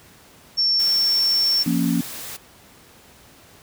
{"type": "tone", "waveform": "sine", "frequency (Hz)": 5440, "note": "F8", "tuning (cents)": -46, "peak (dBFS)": -16, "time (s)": [0.57, 1.64], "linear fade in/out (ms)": 20}
{"type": "noise", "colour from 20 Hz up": "white", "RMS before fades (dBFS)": -34, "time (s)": [0.79, 2.37], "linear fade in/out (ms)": 10}
{"type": "chord", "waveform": "sine", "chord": "Bb minor", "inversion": "second", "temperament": "equal with one note detuned", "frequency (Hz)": [172.91, 233.1, 277.2], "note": ["F3", "Bb3", "Db4"], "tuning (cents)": [-17, 0, 0], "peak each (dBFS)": -22, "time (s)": [1.66, 2.01], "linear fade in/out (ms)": 5}
{"effects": ["pink hiss -49 dBFS RMS until 3.62 s", "high-pass 60 Hz 12 dB/octave"]}